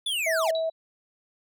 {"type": "linear sweep", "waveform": "square", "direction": "down", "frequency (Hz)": [3541, 554.4], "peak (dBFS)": -26, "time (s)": [0.06, 0.51], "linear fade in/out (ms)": 5}
{"type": "tone", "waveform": "sine", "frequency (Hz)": 648, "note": "E5", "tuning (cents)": -30, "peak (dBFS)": -24, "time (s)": [0.26, 0.7], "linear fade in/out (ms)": 10}
{"type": "tone with exponential decay", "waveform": "sine", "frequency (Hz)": 3915, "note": "B7", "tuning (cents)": -16, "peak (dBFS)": -29, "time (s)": [0.55, 0.72], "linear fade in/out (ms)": 1, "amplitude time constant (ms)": 36}
{"effects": []}